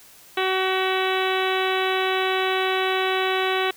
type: harmonic tone with a mistuned harmonic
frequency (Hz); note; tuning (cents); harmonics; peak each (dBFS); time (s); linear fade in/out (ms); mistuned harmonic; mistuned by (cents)
377; F#4; +32; 1 / 2 / 3 / 4 / 5 / 6 / 7 / 8 / 9 / 10; -24 / -27 / -29 / -30 / -31 / -32 / -32 / -33 / -34 / -34; 0.37-3.71; 5; 10; +44
effects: white hiss -49 dBFS RMS until 3.76 s